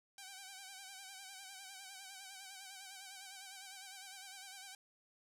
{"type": "tone with vibrato", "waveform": "5% pulse", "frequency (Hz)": 773, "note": "G5", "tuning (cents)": -24, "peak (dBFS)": -38, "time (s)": [0.18, 4.75], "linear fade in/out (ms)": 2, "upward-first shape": "sine", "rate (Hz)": 9.9, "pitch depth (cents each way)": 60, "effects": []}